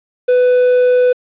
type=tone; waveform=triangle; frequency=498.1 Hz; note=B4; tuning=15 cents sharp; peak=-6 dBFS; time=0.28-1.13 s; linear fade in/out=10 ms; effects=resampled to 8000 Hz + 7-bit